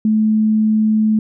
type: tone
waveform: sine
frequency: 216.6 Hz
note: A3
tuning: 27 cents flat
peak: -11 dBFS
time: 0.05-1.19 s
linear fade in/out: 2 ms
effects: none